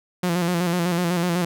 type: tone with vibrato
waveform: sawtooth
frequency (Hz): 174.61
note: F3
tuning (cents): 0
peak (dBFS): -16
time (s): 0.23-1.45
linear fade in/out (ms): 5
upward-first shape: square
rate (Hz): 8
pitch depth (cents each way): 52
effects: none